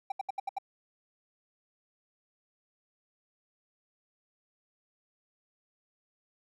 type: tone bursts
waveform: triangle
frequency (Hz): 784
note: G5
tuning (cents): 0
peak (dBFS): -28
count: 6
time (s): 0.1-0.585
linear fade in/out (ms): 5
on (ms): 20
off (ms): 73
effects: none